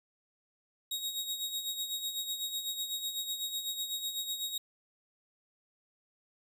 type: tone with tremolo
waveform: sawtooth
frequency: 3778 Hz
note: A#7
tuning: 22 cents sharp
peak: -29 dBFS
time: 0.91-4.58 s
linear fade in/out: 5 ms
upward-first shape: sine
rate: 8 Hz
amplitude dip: 60%
effects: none